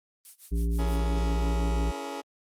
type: noise with tremolo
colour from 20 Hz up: violet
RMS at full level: -40 dBFS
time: 0.25-1 s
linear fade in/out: 0 ms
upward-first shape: sine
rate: 6.3 Hz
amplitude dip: 95%
type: harmonic tone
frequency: 57.1 Hz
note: A#1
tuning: 35 cents flat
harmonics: 1 / 3 / 5 / 7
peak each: -24 / -34 / -38 / -41 dBFS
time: 0.51-1.92 s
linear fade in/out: 20 ms
type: chord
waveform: 20% pulse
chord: A# half-diminished seventh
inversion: first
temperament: just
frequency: 279.7 / 335.6 / 419.5 / 466.2 Hz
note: C#4 / E4 / G#4 / A#4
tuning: +16 / +31 / +17 / 0 cents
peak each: -33 / -38 / -34 / -38 dBFS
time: 0.78-2.22 s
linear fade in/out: 20 ms
effects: low-pass 11000 Hz 12 dB/octave + Opus 32 kbps